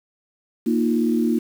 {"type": "chord", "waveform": "sine", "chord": "Bb suspended fourth", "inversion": "none", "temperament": "just", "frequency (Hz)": [233.1, 310.8, 349.6], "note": ["Bb3", "Eb4", "F4"], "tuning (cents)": [0, -2, 2], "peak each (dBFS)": [-19, -23, -24], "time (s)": [0.66, 1.39], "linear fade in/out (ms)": 10, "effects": ["7-bit"]}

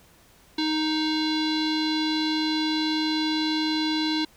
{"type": "tone with low-pass filter", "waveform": "square", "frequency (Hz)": 311.6, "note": "D#4", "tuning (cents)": 3, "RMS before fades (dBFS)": -25, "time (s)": [0.58, 4.25], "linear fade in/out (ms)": 5, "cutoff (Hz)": 4000, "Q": 6.6, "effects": ["pink hiss -56 dBFS RMS until 4.36 s"]}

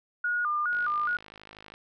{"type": "tone with vibrato", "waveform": "sine", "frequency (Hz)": 1318.5, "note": "E6", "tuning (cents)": 0, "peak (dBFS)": -25, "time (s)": [0.24, 1.17], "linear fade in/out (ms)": 5, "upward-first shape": "square", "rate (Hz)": 2.4, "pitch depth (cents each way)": 160}
{"type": "click train", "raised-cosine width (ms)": 0.3, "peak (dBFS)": -30, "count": 54, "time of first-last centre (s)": [0.73, 1.74], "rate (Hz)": 52.5}
{"effects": []}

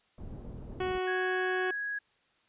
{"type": "low-pass noise", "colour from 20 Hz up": "pink", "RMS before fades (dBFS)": -43, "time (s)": [0.18, 0.98], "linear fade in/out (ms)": 2, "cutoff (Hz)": 410, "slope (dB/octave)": 12}
{"type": "harmonic tone", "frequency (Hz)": 370, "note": "F#4", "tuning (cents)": 0, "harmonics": [1, 2, 3, 4, 5, 6, 7, 8, 9], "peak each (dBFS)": [-31, -37, -41, -43, -45, -47, -48, -49, -50], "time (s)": [0.8, 1.71], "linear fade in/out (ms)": 5}
{"type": "tone", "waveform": "sine", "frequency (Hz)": 1661.2, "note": "G#6", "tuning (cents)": 0, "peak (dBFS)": -32, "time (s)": [1.07, 1.99], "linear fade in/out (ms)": 10}
{"effects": ["white hiss -69 dBFS RMS until 2.48 s", "resampled to 8000 Hz"]}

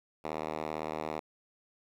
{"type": "tone with band-pass filter", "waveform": "5% pulse", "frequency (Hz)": 77.8, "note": "D#2", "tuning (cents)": 0, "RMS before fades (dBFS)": -37, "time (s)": [0.24, 1.2], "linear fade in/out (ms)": 10, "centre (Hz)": 730, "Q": 0.5, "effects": ["10-bit"]}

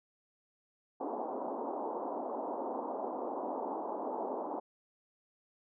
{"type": "band-pass noise", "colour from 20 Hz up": "white", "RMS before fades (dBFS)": -38, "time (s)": [1, 4.6], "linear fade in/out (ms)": 10, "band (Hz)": [240, 960], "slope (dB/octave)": 48, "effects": []}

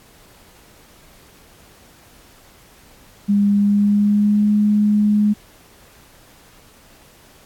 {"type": "tone with pitch glide", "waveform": "sine", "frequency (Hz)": [202.8, 208.9], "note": ["G#3", "G#3"], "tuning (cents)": [-41, 10], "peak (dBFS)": -12, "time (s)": [3.28, 5.34], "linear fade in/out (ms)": 20, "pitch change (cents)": 51, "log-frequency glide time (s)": [3.55, 4.5], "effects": ["pink hiss -49 dBFS RMS until 7.45 s", "AAC 64 kbps"]}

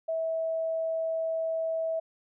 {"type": "tone", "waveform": "sine", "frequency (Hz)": 650, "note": "E5", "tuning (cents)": -24, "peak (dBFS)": -27, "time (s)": [0.08, 2], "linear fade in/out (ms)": 10, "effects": []}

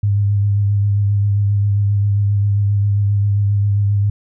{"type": "tone with vibrato", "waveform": "sine", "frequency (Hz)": 101.5, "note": "G#2", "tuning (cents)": -39, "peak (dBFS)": -12, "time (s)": [0.03, 4.1], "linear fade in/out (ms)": 5, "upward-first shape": "sine", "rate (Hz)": 7.5, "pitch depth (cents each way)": 24, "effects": []}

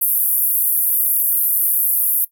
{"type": "band-pass noise", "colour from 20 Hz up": "white", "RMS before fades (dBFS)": -17, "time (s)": [0.01, 2.25], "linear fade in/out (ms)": 10, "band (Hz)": [11000, 15000], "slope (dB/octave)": 48, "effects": ["noise-tail reverb RT60 0.1 s tail -17 dB re dry"]}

